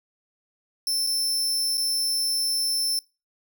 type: tone with dropouts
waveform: sawtooth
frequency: 5330 Hz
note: E8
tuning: 18 cents sharp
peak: -20 dBFS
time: 0.87-2.99 s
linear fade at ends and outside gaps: 1 ms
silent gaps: 1.066-1.071 / 1.772-1.778 s
effects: noise-tail reverb RT60 0.3 s tail -25 dB re dry